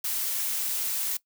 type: noise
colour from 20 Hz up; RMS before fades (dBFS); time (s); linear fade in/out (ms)
blue; -29; 0.04-1.17; 5
effects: noise-tail reverb RT60 0.1 s tail -20 dB re dry